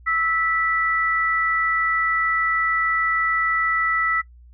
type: tone pair together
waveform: sine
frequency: 1311.5 / 1965 Hz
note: E6 / B6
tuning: -9 / -9 cents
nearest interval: perfect fifth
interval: 700 cents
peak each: -21 dBFS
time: 0.06-4.22 s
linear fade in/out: 20 ms
effects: noise-tail reverb RT60 0.1 s tail -19 dB re dry + added 60 Hz sine -44 dBFS peak until 4.53 s